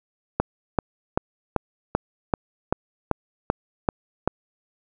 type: click train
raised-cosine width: 1 ms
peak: -5 dBFS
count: 11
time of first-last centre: 0.4-4.276 s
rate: 2.58 Hz
effects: none